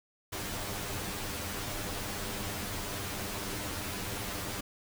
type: noise with comb filter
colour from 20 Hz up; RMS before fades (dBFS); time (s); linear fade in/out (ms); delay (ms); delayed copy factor
pink; -37; 0.32-4.61; 10; 10; +0.7
effects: none